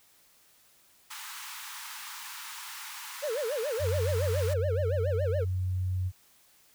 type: high-pass noise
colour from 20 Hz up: pink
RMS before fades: -42 dBFS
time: 1.1-4.54 s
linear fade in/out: 10 ms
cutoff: 850 Hz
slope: 96 dB/octave
type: tone with vibrato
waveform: triangle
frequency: 515 Hz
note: C5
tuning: 28 cents flat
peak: -27 dBFS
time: 3.22-5.45 s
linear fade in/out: 20 ms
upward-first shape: sine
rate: 7.1 Hz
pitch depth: 290 cents each way
type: tone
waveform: sine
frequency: 92.1 Hz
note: F#2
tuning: 7 cents flat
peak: -27 dBFS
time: 3.79-6.12 s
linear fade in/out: 50 ms
effects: white hiss -62 dBFS RMS until 6.74 s